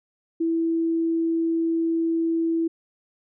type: tone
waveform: sine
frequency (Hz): 329.6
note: E4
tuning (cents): 0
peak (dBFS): -20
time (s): 0.4-2.68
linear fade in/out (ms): 10
effects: none